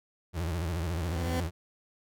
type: tone with vibrato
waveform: 35% pulse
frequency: 83.9 Hz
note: E2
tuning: 31 cents sharp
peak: -28 dBFS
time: 0.33-1.51 s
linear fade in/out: 50 ms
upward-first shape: sine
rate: 14 Hz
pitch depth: 140 cents each way
type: tone with exponential growth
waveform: 20% pulse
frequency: 254 Hz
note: B3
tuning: 49 cents sharp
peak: -24 dBFS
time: 0.61-1.4 s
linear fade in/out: 1 ms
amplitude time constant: 170 ms
effects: none